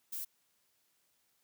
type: noise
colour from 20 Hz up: violet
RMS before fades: -40 dBFS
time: 0.12-0.25 s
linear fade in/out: 10 ms
effects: white hiss -75 dBFS RMS until 1.43 s + high-pass 60 Hz 12 dB/octave